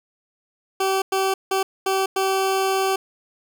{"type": "tone bursts at uneven times", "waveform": "20% pulse", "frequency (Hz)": 384.5, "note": "G4", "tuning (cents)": -33, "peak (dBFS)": -14, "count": 5, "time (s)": [[0.8, 1.02], [1.12, 1.34], [1.51, 1.63], [1.86, 2.06], [2.16, 2.96]], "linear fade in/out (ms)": 5, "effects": []}